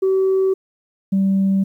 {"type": "tone pair in turn", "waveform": "sine", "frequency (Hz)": [381.6, 193.91], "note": ["G4", "G3"], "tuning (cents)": [-47, -19], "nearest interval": "octave", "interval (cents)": 1172, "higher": "first", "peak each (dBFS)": -12, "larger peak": "neither", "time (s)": [[0.02, 0.54], [1.12, 1.64]], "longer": "neither", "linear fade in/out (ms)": 10, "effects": ["tanh soft clip ceiling -11 dBFS", "9-bit"]}